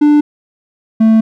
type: tone pair in turn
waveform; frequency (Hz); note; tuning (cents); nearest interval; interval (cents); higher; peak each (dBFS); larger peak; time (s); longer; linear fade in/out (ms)
triangle; 295.9 / 221.7; D4 / A3; +13 / +13; perfect fourth; 500; first; -3; neither; 0.01-0.21 / 1-1.21; second; 10
effects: none